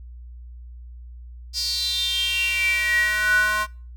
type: tone with high-pass filter sweep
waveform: square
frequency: 212.1 Hz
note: G#3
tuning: 37 cents sharp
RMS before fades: -22 dBFS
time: 1.53-3.67 s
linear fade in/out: 50 ms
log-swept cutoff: 5000 to 1200 Hz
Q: 9.4
effects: noise-tail reverb RT60 0.4 s tail -26 dB re dry + added 60 Hz sine -37 dBFS peak until 3.96 s